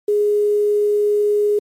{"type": "tone with quantisation", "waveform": "sine", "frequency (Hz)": 415.3, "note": "G#4", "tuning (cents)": 0, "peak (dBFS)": -13, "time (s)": [0.08, 1.59], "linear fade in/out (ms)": 5, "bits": 7, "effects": ["MP3 64 kbps"]}